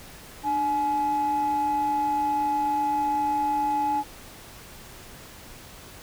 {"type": "tone pair together", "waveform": "sine", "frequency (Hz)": [299.1, 846], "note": ["D4", "G#5"], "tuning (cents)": [32, 32], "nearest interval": "octave + tritone", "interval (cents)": 1800, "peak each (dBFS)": [-30, -21], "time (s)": [0.43, 4.04], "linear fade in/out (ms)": 50, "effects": ["tanh soft clip ceiling -18 dBFS", "pink hiss -45 dBFS RMS until 6.02 s"]}